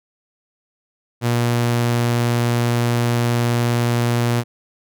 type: tone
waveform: sawtooth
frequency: 119.3 Hz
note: A#2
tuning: 41 cents sharp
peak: -12 dBFS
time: 1.21-4.44 s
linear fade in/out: 50 ms
effects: none